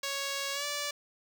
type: tone with pitch glide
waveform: 5% pulse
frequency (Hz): 554.4 to 580.6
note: C#5 to D5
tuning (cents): 0 to -20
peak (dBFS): -21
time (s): 0.03-0.91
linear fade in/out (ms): 5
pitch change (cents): +80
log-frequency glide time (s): 0.53-0.65
effects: none

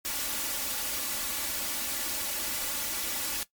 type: noise with comb filter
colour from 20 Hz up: white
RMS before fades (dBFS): -32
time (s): 0.05-3.43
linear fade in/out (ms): 0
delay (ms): 3.5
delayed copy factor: +0.7
effects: noise-tail reverb RT60 0.1 s tail -17 dB re dry + MP3 96 kbps

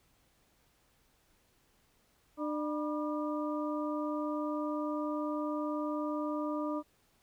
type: harmonic tone with a mistuned harmonic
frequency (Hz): 300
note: D4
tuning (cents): +37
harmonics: 1 / 2 / 3 / 4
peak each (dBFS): -34 / -38 / -43 / -41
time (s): 2.37-6.83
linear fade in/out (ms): 50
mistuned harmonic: 3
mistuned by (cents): +130
effects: pink hiss -70 dBFS RMS until 7.22 s

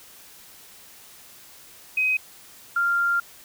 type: tone pair in turn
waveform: sine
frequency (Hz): 2520 / 1392.4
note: D#7 / F6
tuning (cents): +21 / -6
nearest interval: minor seventh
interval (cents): 1027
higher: first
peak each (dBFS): -19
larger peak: neither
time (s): 1.97-2.17 / 2.76-3.2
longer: second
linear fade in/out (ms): 5
effects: white hiss -48 dBFS RMS until 3.44 s

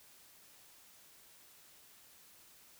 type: silence
effects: white hiss -61 dBFS RMS until 2.79 s

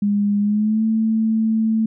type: tone with pitch glide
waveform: sine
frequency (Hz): 204.2 to 221.4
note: G#3 to A3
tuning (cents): -29 to +11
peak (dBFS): -15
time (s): 0.02-1.86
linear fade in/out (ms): 5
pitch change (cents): +140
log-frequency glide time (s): 0.4-0.84
effects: none

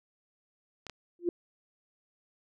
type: clicks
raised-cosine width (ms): 0.2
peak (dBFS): -25 / -23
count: 2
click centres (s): 0.867 / 0.897
type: tone with exponential growth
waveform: sine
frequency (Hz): 348.1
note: F4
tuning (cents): -6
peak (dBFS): -21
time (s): 1.19-1.29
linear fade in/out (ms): 2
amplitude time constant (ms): 21
effects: none

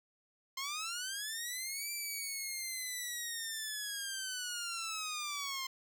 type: linear two-way sweep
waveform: 10% pulse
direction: up then down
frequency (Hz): 1046.5 to 2349 to 1046.5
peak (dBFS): -29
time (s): 0.57-5.67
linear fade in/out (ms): 5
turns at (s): 1.91
effects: none

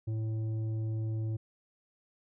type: tone with tanh clipping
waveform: triangle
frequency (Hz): 110.3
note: A2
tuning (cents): +5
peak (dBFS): -32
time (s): 0.07-1.37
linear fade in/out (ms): 10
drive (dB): 12
effects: none

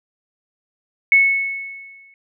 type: tone with exponential decay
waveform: sine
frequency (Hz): 2202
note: C#7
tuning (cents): -12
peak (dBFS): -7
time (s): 1.12-2.14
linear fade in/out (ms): 1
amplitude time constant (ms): 220
effects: none

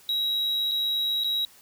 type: tone with dropouts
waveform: triangle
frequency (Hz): 3852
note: B7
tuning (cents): -44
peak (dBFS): -22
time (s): 0.09-1.45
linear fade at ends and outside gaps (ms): 1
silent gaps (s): 0.713-0.717 / 1.237-1.244
effects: white hiss -54 dBFS RMS until 1.61 s

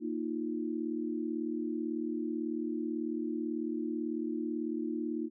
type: chord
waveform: sine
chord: Bb suspended fourth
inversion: none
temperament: equal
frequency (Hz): 233.1 / 311.1 / 349.2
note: Bb3 / Eb4 / F4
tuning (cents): 0 / 0 / 0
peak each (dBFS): -37 / -35 / -38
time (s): 0-5.3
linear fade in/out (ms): 50
effects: none

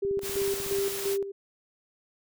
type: tone with tremolo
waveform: sine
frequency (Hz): 395.7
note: G4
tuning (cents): +16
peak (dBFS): -25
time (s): 0.02-1.32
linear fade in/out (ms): 10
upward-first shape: square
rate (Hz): 2.9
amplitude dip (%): 65
type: click train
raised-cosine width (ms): 3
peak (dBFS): -29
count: 13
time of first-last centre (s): 0.05-0.786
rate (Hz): 16.3
type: noise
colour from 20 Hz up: white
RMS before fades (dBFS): -35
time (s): 0.21-1.18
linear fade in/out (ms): 50
effects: none

